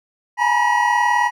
triangle tone cluster, 839 / 941 / 980 / 1920 Hz, G#5 / A#5 / B5 / B6, +17 / +16 / -14 / -49 cents, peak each -18 dBFS, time 0.37-1.31 s, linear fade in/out 50 ms, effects none

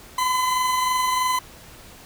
40% pulse tone pair together, 1012.9 / 1036 Hz, B5 / C6, +43 / -17 cents, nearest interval unison, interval 40 cents, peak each -19 / -30 dBFS, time 0.18-1.39 s, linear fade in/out 5 ms, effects pink hiss -45 dBFS RMS until 2.05 s

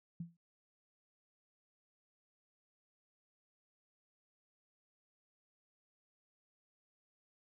sine tone with exponential decay, 169.3 Hz, E3, 46 cents sharp, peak -37 dBFS, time 0.2-0.37 s, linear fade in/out 5 ms, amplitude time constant 35 ms, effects none

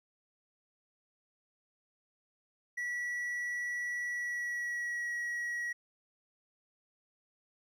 triangle tone with pitch glide, 1943 to 1914 Hz, B6 to A#6, -29 to +45 cents, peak -32 dBFS, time 2.77-5.73 s, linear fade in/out 10 ms, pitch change -26 cents, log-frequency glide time 4.08-5.13 s, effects none

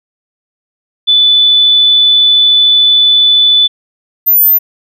sine tone pair in turn, 3487 / 13948 Hz, A7 / A9, -16 / -16 cents, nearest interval 2 octaves, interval 2400 cents, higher second, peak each -4 dBFS, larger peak neither, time 1.07-3.68 / 4.26-4.59 s, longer first, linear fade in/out 20 ms, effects none

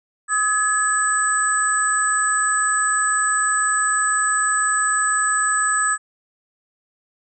sine tone cluster, 1268 / 1694 / 8030 Hz, D#6 / G#6 / B8, +32 / +34 / +28 cents, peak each -21 dBFS, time 0.28-5.98 s, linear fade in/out 50 ms, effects none

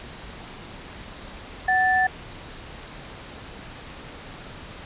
sine tone pair together, 746.2 / 1760 Hz, F#5 / A6, +14 / 0 cents, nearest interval octave + minor third, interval 1486 cents, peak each -20 dBFS, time 1.68-2.07 s, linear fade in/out 5 ms, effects pink hiss -40 dBFS RMS until 4.85 s + resampled to 8000 Hz

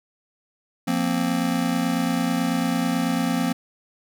square chord, F suspended fourth, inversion none, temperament just, 174.61 / 232.8 / 261.9 Hz, F3 / Bb3 / C4, 0 / -2 / +2 cents, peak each -27 / -26 / -25 dBFS, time 0.87-3.53 s, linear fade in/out 10 ms, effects none

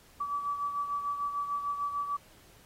sine beating tone pair, 1149 / 1155.7 Hz, D6 / D6, -38 / -28 cents, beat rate 6.7 Hz, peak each -31 / -39 dBFS, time 0.2-2.17 s, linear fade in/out 10 ms, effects pink hiss -59 dBFS RMS until 2.65 s + AAC 48 kbps

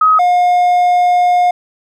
sine / triangle tone pair in turn, 1266 / 714.6 Hz, D#6 / F5, +30 / +40 cents, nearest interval minor seventh, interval 990 cents, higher first, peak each -6 dBFS, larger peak neither, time 0.01-0.19 / 0.19-1.51 s, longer second, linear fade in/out 5 ms, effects none

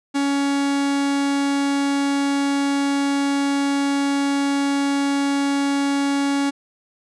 45% pulse tone, 280 Hz, C#4, 18 cents sharp, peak -18 dBFS, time 0.14-6.51 s, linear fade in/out 20 ms, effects resampled to 22050 Hz

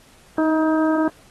harmonic tone with a mistuned harmonic, 316.5 Hz, D#4, 30 cents sharp, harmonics 1 / 2 / 3 / 4 / 5, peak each -17 / -23 / -27 / -29 / -31 dBFS, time 0.38-1.08 s, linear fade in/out 2 ms, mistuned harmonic 1, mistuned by -15 cents, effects pink hiss -52 dBFS RMS until 1.3 s + AAC 32 kbps

